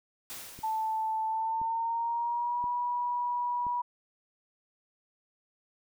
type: noise with exponential decay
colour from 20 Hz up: white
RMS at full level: -40 dBFS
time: 0.3-1.5 s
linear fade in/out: 0 ms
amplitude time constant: 260 ms
type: click train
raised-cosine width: 3 ms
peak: -34 dBFS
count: 4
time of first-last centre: 0.59-3.667 s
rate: 0.975 Hz
type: tone with pitch glide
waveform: sine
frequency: 880 to 970.8 Hz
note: A5 to B5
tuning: 0 to -30 cents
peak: -28 dBFS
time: 0.63-3.82 s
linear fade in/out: 10 ms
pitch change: +170 cents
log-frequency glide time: 1.26-2.64 s
effects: none